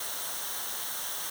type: noise with comb filter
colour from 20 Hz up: white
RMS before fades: -35 dBFS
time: 0-1.3 s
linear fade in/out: 5 ms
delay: 0.41 ms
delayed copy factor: -0.6
effects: none